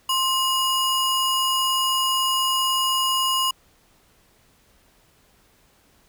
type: ring-modulated tone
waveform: square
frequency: 1971 Hz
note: B6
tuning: 4 cents flat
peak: -17 dBFS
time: 0.09-3.51 s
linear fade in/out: 5 ms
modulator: 918 Hz
effects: pink hiss -59 dBFS RMS until 6.08 s